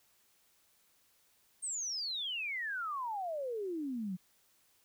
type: exponential sweep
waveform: sine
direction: down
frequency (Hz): 8680 to 175.5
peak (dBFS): -35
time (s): 1.62-4.17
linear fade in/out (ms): 20
effects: white hiss -70 dBFS RMS until 4.84 s